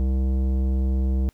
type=tone with tanh clipping; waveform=sine; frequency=65.41 Hz; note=C2; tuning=in tune; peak=-21 dBFS; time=0-1.29 s; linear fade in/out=0 ms; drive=14 dB; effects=pink hiss -63 dBFS RMS until 1.33 s